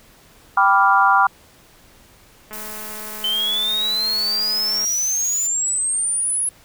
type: chord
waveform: sine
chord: G dominant seventh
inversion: none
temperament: equal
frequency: 784 / 987.8 / 1174.7 / 1396.9 Hz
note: G5 / B5 / D6 / F6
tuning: 0 / 0 / 0 / 0 cents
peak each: -17 dBFS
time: 0.57-1.27 s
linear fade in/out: 5 ms
type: click train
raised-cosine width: 0.5 ms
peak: -23 dBFS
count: 501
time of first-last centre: 2.51-4.846 s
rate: 214 Hz
type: noise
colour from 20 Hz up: blue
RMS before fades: -33 dBFS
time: 2.53-5.47 s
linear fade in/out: 0 ms
type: exponential sweep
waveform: sine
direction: up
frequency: 3055 to 10630 Hz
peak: -18 dBFS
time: 3.24-6.49 s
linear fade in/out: 2 ms
effects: pink hiss -50 dBFS RMS until 6.64 s